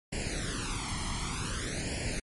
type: noise with flanger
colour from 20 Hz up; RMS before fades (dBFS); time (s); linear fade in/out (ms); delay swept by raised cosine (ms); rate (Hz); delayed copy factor
pink; -34; 0.12-2.2; 10; 0.4 to 0.97; 0.54; +0.9
effects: MP3 48 kbps